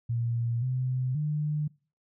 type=tone with pitch steps; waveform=sine; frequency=117.5 / 128.1 / 150.3 Hz; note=A#2 / C3 / D3; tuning=+14 / -36 / +40 cents; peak=-26 dBFS; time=0.09-1.68 s; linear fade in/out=10 ms; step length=530 ms; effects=noise-tail reverb RT60 0.4 s tail -24 dB re dry